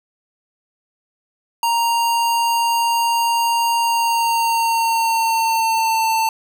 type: tone with pitch glide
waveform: square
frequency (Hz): 932.3 to 893.3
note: A#5 to A5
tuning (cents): 0 to +26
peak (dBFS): -16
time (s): 1.63-6.29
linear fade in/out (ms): 2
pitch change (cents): -74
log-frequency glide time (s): 3.79-6.08
effects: none